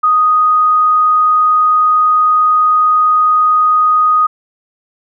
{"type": "tone", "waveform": "sine", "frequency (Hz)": 1244.5, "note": "D#6", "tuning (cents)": 0, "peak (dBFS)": -7, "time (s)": [0.03, 4.27], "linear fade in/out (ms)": 10, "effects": []}